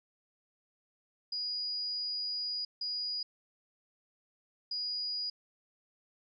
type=tone bursts at uneven times; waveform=sine; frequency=4899 Hz; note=D#8; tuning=28 cents flat; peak=-33 dBFS; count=3; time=1.32-2.65 / 2.81-3.23 / 4.71-5.3 s; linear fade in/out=5 ms; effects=none